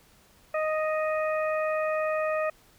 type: harmonic tone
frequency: 622.3 Hz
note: D#5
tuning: in tune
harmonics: 1 / 2 / 3 / 4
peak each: -26 / -32 / -36 / -38 dBFS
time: 0.54-2.5 s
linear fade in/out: 5 ms
effects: pink hiss -59 dBFS RMS until 2.78 s